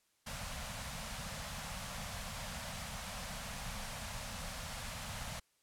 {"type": "band-stop noise", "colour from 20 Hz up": "pink", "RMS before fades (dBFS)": -43, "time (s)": [0.26, 5.4], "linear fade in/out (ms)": 10, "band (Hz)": [230, 530], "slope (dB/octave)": 48, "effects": ["white hiss -75 dBFS RMS until 5.62 s", "low-pass 11000 Hz 12 dB/octave"]}